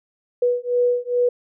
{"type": "beating tone pair", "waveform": "sine", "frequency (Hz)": [487.8, 490.2], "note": ["B4", "B4"], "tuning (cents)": [-21, -13], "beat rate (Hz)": 2.4, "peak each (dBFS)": -20, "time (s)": [0.42, 1.29], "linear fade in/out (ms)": 5, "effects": []}